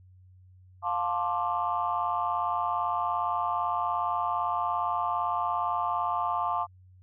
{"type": "chord", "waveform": "sine", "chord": "D minor seventh", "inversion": "first", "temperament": "just", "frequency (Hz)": [704.8, 881, 1057.2, 1174.7], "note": ["F5", "A5", "C6", "D6"], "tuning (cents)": [16, 2, 18, 0], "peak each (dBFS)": -31, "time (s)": [0.82, 6.67], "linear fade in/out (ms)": 50, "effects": ["tanh soft clip ceiling -16 dBFS", "added 92 Hz sine -52 dBFS peak until 7.02 s"]}